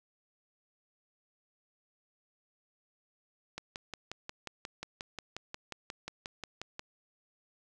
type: click train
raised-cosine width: 0.2 ms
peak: -22 dBFS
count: 19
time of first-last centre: 3.58-6.794 s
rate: 5.6 Hz
effects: none